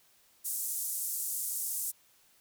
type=band-pass noise; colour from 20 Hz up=pink; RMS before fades=-35 dBFS; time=0.44-1.92 s; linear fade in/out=20 ms; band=7900 to 16000 Hz; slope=24 dB/octave; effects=white hiss -65 dBFS RMS until 2.4 s